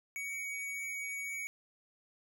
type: tone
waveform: square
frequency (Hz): 2249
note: C#7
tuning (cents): +24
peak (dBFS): -38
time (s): 0.16-1.47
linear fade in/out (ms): 0
effects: none